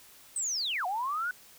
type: linear two-way sweep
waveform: sine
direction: down then up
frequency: 8372 to 698.5 to 1507 Hz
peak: -29 dBFS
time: 0.36-1.31 s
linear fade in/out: 2 ms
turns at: 0.86 s
effects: white hiss -55 dBFS RMS until 1.58 s